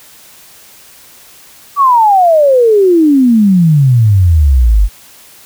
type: exponential sweep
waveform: sine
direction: down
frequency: 1165 to 46.25 Hz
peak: -4 dBFS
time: 1.76-4.89 s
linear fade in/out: 50 ms
effects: white hiss -39 dBFS RMS until 5.45 s